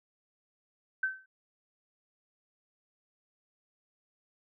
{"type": "tone with exponential decay", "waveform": "sine", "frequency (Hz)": 1539, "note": "G6", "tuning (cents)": -32, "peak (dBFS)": -24, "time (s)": [1.03, 1.26], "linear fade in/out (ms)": 5, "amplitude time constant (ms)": 50, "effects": []}